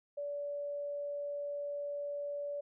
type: tone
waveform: sine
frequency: 576 Hz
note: D5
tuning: 34 cents flat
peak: -36 dBFS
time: 0.17-2.61 s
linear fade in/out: 10 ms
effects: none